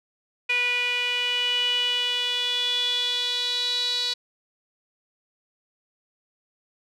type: tone with band-pass filter sweep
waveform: sawtooth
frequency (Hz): 490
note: B4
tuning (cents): -14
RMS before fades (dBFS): -25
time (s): 0.49-4.14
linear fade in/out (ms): 10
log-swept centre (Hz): 2500 to 4100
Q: 8.9
effects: none